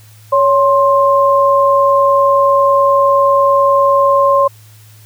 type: tone pair together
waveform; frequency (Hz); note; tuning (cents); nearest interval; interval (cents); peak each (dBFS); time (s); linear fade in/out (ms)
sine; 558.9 / 1055; C#5 / C6; +14 / +14; major seventh; 1100; -10; 0.32-4.48; 10
effects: added 107 Hz sine -39 dBFS peak until 5.05 s + white hiss -46 dBFS RMS until 5.05 s